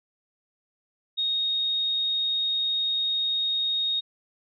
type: tone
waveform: sine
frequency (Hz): 3729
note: A#7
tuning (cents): 0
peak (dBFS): -23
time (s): 1.17-4.01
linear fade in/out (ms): 20
effects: none